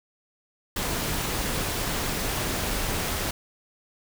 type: noise with amplitude modulation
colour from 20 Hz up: pink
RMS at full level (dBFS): -26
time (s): 0.76-3.31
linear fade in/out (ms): 5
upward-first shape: sine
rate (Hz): 233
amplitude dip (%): 45
effects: none